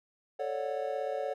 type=chord; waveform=triangle; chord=D major seventh; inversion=second; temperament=just; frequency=440.5 / 550.6 / 587.3 / 734.2 Hz; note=A4 / C#5 / D5 / F#5; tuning=+2 / -12 / 0 / -14 cents; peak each=-36 / -33 / -36 / -36 dBFS; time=0.39-1.34 s; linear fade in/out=10 ms; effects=none